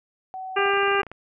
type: tone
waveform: sine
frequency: 754 Hz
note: F#5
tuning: 32 cents sharp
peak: -31 dBFS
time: 0.34-0.7 s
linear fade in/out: 0 ms
type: harmonic tone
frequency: 398.2 Hz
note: G4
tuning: 27 cents sharp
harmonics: 1 / 2 / 3 / 4 / 5 / 6 / 7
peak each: -23 / -27 / -25 / -26 / -32 / -31 / -29 dBFS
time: 0.56-1.02 s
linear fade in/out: 10 ms
type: clicks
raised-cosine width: 0.5 ms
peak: -23 dBFS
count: 12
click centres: 0.59 / 0.66 / 0.737 / 0.773 / 0.832 / 0.88 / 0.915 / 0.951 / 0.993 / 1.032 / 1.067 / 1.116 s
effects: none